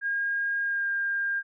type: tone with pitch glide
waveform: sine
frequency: 1623 to 1604.4 Hz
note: G#6 to G6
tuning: -40 to +40 cents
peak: -25 dBFS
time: 0.01-1.43 s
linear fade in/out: 50 ms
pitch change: -20 cents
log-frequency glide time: 0.61-0.89 s
effects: none